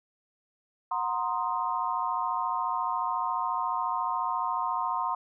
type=chord; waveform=sine; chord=C half-diminished seventh; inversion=second; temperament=equal with one note detuned; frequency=732.3 / 932.3 / 1046.5 / 1244.5 Hz; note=Gb5 / Bb5 / C6 / Eb6; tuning=-18 / 0 / 0 / 0 cents; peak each=-35 / -31 / -30 / -36 dBFS; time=0.91-5.15 s; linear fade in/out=5 ms; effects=none